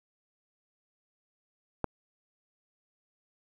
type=click; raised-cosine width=1 ms; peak=-14 dBFS; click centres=1.843 s; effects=9-bit